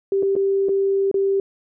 sine tone with dropouts, 392 Hz, G4, in tune, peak -16 dBFS, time 0.12-1.4 s, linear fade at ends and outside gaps 2 ms, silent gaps 0.226-0.23 / 0.354-0.363 / 0.686-0.691 / 1.114-1.142 s, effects none

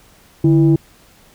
sine tone pair together, 147.09 / 329.7 Hz, D3 / E4, +3 / 0 cents, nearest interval octave + major second, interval 1397 cents, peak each -10 dBFS, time 0.44-0.76 s, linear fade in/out 5 ms, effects tanh soft clip ceiling -4 dBFS + pink hiss -49 dBFS RMS until 1.34 s

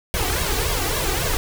pink noise with flanger, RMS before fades -22 dBFS, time 0.14-1.37 s, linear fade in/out 0 ms, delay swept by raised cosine 1.8 to 2.62 ms, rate 3.6 Hz, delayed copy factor +0.8, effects none

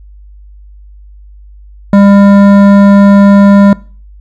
sine tone with hard clipping, 200.2 Hz, G3, 37 cents sharp, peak -3 dBFS, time 1.93-3.73 s, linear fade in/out 2 ms, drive 13 dB, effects noise-tail reverb RT60 0.4 s tail -21 dB re dry + added 50 Hz sine -31 dBFS peak until 4.2 s

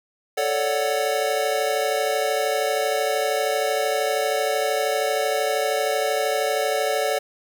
square chord, D major seventh, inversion second, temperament equal, 440 / 554.4 / 587.3 / 740 Hz, A4 / C#5 / D5 / F#5, 0 / 0 / 0 / 0 cents, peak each -27 dBFS, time 0.37-7.19 s, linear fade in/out 10 ms, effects 8-bit

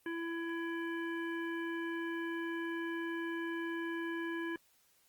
harmonic tone, 334.2 Hz, E4, 24 cents sharp, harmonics 1 / 3 / 5 / 7 / 9, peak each -37 / -47 / -42 / -53 / -55 dBFS, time 0.06-4.56 s, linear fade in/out 2 ms, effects white hiss -70 dBFS RMS until 5.08 s + Opus 24 kbps

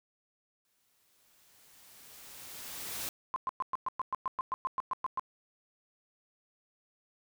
white noise with exponential growth, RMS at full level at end -37 dBFS, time 0.65-3.09 s, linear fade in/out 1 ms, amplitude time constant 530 ms
sine tone bursts, 1046.5 Hz, C6, in tune, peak -29 dBFS, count 15, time 3.34-5.195 s, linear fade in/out 0 ms, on 21 ms, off 110 ms
effects none

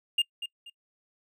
triangle tone with echo, 2816 Hz, F7, 14 cents sharp, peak -19 dBFS, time 0.18-0.22 s, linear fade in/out 5 ms, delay 240 ms, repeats 2, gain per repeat -11 dB, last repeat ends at 0.7 s, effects noise-tail reverb RT60 0.1 s tail -26 dB re dry

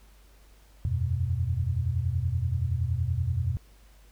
sine chord, E suspended second, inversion none, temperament equal with one note detuned, 82.41 / 93.03 / 123.47 Hz, E2 / F#2 / B2, 0 / +10 / 0 cents, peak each -29 dBFS, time 0.85-3.57 s, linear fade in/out 0 ms, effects added 50 Hz sine -53 dBFS peak until 4.11 s + pink hiss -61 dBFS RMS until 4.11 s

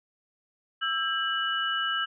sine tone cluster, 1325 / 1605 / 2947 Hz, E6 / G6 / F#7, +9 / +40 / -8 cents, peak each -30 dBFS, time 0.81-2.06 s, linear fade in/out 20 ms, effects none

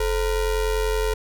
square ring-modulated tone, 240.3 Hz, B3, 47 cents flat, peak -18 dBFS, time 0-1.14 s, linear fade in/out 5 ms, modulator 195 Hz, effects none

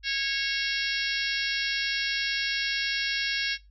harmonic tone, 549 Hz, C#5, 17 cents flat, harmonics 3 / 4 / 5 / 6 / 7 / 8 / 9 / 10, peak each -32 / -33 / -34 / -35 / -35 / -36 / -37 / -37 dBFS, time 0.03-3.58 s, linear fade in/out 50 ms, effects noise-tail reverb RT60 0.2 s tail -17 dB re dry + added 50 Hz sine -52 dBFS peak until 3.7 s

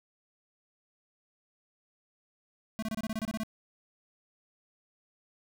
square tone bursts, 220 Hz, A3, in tune, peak -32 dBFS, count 11, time 2.79-3.434 s, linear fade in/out 0 ms, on 34 ms, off 27 ms, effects none

